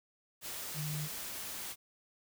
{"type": "tone in noise", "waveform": "sine", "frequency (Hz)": 151.1, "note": "D3", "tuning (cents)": 50, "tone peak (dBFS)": -36, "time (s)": [0.74, 1.09], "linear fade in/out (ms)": 50, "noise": "white", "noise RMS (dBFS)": -42, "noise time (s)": [0.41, 1.76], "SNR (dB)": 3, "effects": []}